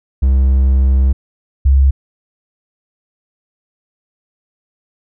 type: tone pair in turn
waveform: triangle / sine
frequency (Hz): 66.1 / 67.72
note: C2 / C#2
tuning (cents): +18 / -40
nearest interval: unison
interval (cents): 42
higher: second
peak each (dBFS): -6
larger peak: neither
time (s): 0.22-1.13 / 1.65-1.91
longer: first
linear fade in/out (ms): 10
effects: none